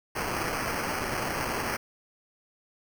white noise with sample-and-hold, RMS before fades -31 dBFS, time 0.15-1.77 s, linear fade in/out 10 ms, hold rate 3675 Hz, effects none

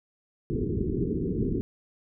white low-pass noise, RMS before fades -28 dBFS, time 0.5-1.61 s, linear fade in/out 0 ms, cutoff 430 Hz, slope 96 dB/octave, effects none

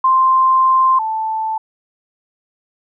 sine tone pair in turn, 1046.5 / 880 Hz, C6 / A5, 0 / 0 cents, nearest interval minor third, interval 300 cents, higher first, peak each -9 / -17 dBFS, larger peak first, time 0.04-0.99 / 0.99-1.58 s, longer first, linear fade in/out 5 ms, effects none

